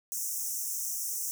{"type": "high-pass noise", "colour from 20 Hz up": "pink", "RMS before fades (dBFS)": -34, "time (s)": [0.12, 1.31], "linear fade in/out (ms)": 0, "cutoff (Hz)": 5600, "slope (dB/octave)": 96, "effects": []}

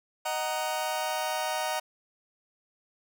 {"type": "chord", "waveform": "sawtooth", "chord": "D# minor", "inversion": "none", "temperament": "just", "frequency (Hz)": [622.3, 746.7, 933.4], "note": ["D#5", "F#5", "A#5"], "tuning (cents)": [0, 16, 2], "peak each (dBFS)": -29, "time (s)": [0.25, 1.8], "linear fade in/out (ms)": 10, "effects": []}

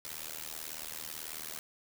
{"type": "noise with amplitude modulation", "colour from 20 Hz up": "white", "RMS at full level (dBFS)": -38, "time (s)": [0.05, 1.59], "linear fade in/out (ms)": 0, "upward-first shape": "sine", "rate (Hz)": 78.2, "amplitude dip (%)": 100, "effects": []}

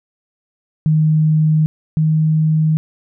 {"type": "tone pair in turn", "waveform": "sine", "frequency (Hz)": [155.56, 156.64], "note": ["D#3", "D#3"], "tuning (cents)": [0, 12], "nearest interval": "unison", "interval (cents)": 12, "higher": "second", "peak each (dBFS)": [-10, -11], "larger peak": "first", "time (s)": [[0.86, 1.66], [1.97, 2.77]], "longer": "neither", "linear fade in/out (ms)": 0, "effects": []}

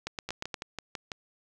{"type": "two click trains", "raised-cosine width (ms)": 0.2, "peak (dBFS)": [-18, -16], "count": [6, 5], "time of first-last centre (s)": [[0.29, 1.118], [0.07, 0.542]], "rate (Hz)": [6.04, 8.47], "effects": []}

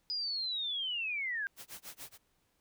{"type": "linear sweep", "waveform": "sine", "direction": "down", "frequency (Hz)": [4978, 1567], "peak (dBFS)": -33, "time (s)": [0.1, 1.47], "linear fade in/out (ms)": 0}
{"type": "noise with tremolo", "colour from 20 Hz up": "white", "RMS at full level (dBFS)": -45, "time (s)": [1.56, 2.18], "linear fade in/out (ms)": 50, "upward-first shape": "sine", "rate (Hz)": 6.9, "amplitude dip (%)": 100}
{"effects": ["pink hiss -75 dBFS RMS until 2.6 s"]}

